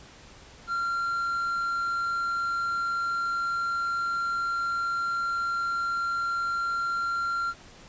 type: tone with quantisation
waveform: triangle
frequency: 1379 Hz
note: F6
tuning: 22 cents flat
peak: -24 dBFS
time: 0.67-7.54 s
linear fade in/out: 50 ms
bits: 9
effects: pink hiss -50 dBFS RMS until 7.88 s + resampled to 16000 Hz